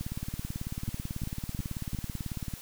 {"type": "two click trains", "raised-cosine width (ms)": 5, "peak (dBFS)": [-22, -21], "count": [47, 4], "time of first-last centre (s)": [[0.01, 2.537], [0.88, 1.948]], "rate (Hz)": [18.2, 2.81], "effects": ["white hiss -47 dBFS RMS until 2.61 s"]}